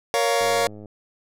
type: chord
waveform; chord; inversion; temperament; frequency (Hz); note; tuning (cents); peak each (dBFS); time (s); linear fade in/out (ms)
sawtooth; Bb minor; none; just; 466.2 / 559.4 / 699.2; Bb4 / Db5 / F5; 0 / +16 / +2; -19; 0.14-0.67; 0
type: click train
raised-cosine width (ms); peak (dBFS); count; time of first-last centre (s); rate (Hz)
2; -28; 48; 0.41-0.858; 105
effects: low-pass 12000 Hz 12 dB/octave